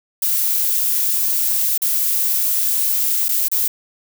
violet noise with dropouts, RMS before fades -18 dBFS, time 0.22-3.68 s, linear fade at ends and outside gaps 5 ms, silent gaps 1.778-1.818 / 3.284-3.29 / 3.484-3.515 s, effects none

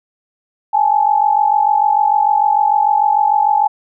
sine tone pair together, 820.3 / 867 Hz, G#5 / A5, -22 / -26 cents, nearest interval minor second, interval 96 cents, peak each -13 dBFS, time 0.73-3.68 s, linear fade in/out 10 ms, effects none

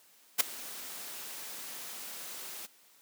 white noise with ADSR envelope, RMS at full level -22 dBFS, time 0.38-2.67 s, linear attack 25 ms, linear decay 8 ms, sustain -21 dB, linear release 20 ms, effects white hiss -62 dBFS RMS until 3.01 s + high-pass 200 Hz 12 dB/octave

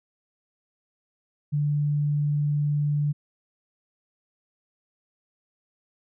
sine tone, 146.83 Hz, D3, in tune, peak -21 dBFS, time 1.52-3.13 s, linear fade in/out 20 ms, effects none

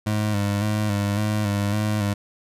25% pulse tone with vibrato, 103.83 Hz, G#2, in tune, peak -17 dBFS, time 0.06-2.14 s, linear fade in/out 10 ms, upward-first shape square, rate 1.8 Hz, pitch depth 40 cents each way, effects resampled to 32000 Hz

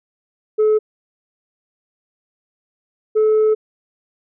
sine tone pair in turn, 429.9 / 432.6 Hz, A4 / A4, -40 / -29 cents, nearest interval unison, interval 11 cents, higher second, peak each -9 dBFS, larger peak neither, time 0.58-0.79 / 3.15-3.55 s, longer second, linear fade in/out 20 ms, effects tanh soft clip ceiling -10 dBFS

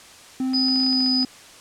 triangle tone with pitch glide, 260 to 256.3 Hz, C4 to C4, -11 to -36 cents, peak -19 dBFS, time 0.4-1.25 s, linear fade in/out 2 ms, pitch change -25 cents, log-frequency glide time 0.86-1.09 s
sine tone, 4978 Hz, D#8, in tune, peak -19 dBFS, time 0.53-1.25 s, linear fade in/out 20 ms
clicks, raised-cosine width 0.3 ms, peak -24 dBFS, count 10, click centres 0.534 / 0.684 / 0.759 / 0.803 / 0.834 / 0.865 / 0.929 / 1.005 / 1.062 / 1.23 s
effects white hiss -45 dBFS RMS until 1.6 s + low-pass 8000 Hz 12 dB/octave

